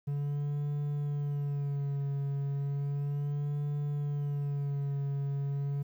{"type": "tone with vibrato", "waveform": "triangle", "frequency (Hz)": 142.7, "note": "D3", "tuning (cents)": -49, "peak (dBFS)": -28, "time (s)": [0.07, 5.83], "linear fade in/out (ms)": 10, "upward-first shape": "sine", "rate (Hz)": 0.34, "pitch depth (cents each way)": 34, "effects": ["11-bit"]}